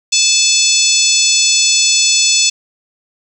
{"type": "harmonic tone", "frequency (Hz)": 870, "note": "A5", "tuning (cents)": -20, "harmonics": [3, 4, 5, 6, 7, 8, 9], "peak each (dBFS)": [-17, -17, -17, -17, -17, -17, -17], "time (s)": [0.12, 2.5], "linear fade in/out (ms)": 10, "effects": ["7-bit"]}